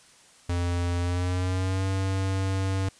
square tone with pitch glide, 87.4 to 95.86 Hz, F2 to G2, +2 to -38 cents, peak -25 dBFS, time 0.49-2.89 s, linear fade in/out 5 ms, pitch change +160 cents, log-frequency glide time 1-1.86 s, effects white hiss -55 dBFS RMS until 2.99 s + resampled to 22050 Hz

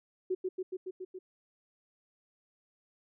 sine tone with echo, 371.4 Hz, F#4, 7 cents sharp, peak -28 dBFS, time 0.3-0.35 s, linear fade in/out 10 ms, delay 140 ms, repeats 6, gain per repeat -2 dB, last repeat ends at 1.19 s, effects none

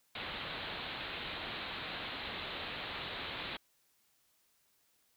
white low-pass noise, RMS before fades -42 dBFS, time 0.15-3.57 s, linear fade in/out 5 ms, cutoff 4100 Hz, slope 96 dB/octave, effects white hiss -73 dBFS RMS until 5.16 s

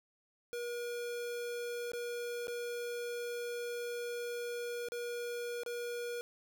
square tone with dropouts, 479 Hz, A#4, 47 cents sharp, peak -38 dBFS, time 0.53-6.21 s, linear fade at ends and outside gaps 0 ms, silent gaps 1.918-1.934 / 2.471-2.481 / 4.886-4.92 / 5.634-5.662 s, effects none

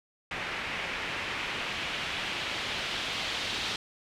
white noise with low-pass filter sweep, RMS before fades -34 dBFS, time 0.31-3.76 s, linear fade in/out 2 ms, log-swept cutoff 2200 to 3600 Hz, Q 1.7, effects none

